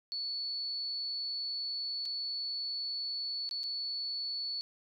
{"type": "tone with dropouts", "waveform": "sine", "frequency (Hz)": 4435, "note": "C#8", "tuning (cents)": 0, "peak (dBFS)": -34, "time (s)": [0.12, 4.61], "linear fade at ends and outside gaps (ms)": 0, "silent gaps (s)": [[2.054, 2.058], [3.491, 3.511], [3.633, 3.639]], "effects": []}